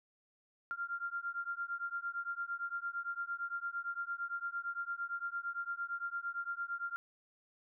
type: beating tone pair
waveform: sine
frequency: 1387 / 1395.8 Hz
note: F6 / F6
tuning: -12 / -1 cents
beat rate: 8.8 Hz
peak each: -40 / -40 dBFS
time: 0.71-6.96 s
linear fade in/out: 0 ms
effects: none